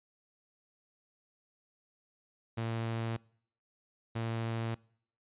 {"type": "tone bursts at uneven times", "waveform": "sawtooth", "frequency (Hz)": 114.2, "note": "A#2", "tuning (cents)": -35, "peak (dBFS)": -29, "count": 2, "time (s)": [[2.57, 3.17], [4.15, 4.75]], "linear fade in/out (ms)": 10, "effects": ["noise-tail reverb RT60 0.6 s tail -24 dB re dry", "resampled to 8000 Hz"]}